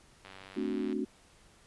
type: click train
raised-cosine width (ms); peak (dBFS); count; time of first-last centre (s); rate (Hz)
0.3; -32; 66; 0.25-0.928; 95.9
type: chord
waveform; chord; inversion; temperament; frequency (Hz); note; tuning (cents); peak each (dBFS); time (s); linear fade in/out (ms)
sine; D dominant seventh; second; equal; 220 / 261.6 / 293.7 / 370; A3 / C4 / D4 / F#4; 0 / 0 / 0 / 0; -36; 0.56-1.05; 10
effects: pink hiss -61 dBFS RMS until 1.66 s + resampled to 24000 Hz